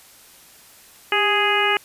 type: harmonic tone with a mistuned harmonic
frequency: 415.3 Hz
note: G#4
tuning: in tune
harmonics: 1 / 2 / 3 / 4 / 5 / 6 / 7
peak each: -24 / -24 / -24 / -24 / -24 / -24 / -24 dBFS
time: 1.12-1.77 s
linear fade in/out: 2 ms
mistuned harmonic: 1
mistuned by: -58 cents
effects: white hiss -48 dBFS RMS until 1.84 s + resampled to 32000 Hz